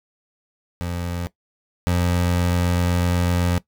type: tone pair in turn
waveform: 25% pulse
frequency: 87.1 / 87.96 Hz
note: F2 / F2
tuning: -4 / +13 cents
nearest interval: unison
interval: 17 cents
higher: second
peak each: -21 / -14 dBFS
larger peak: second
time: 0.81-1.27 / 1.87-3.58 s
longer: second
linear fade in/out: 0 ms
effects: noise-tail reverb RT60 0.1 s tail -18 dB re dry